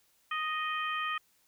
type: harmonic tone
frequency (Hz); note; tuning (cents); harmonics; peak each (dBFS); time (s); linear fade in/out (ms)
622.3; D#5; 0; 2 / 3 / 4 / 5; -33 / -37 / -39 / -41; 0.31-1.18; 5
effects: white hiss -69 dBFS RMS until 1.47 s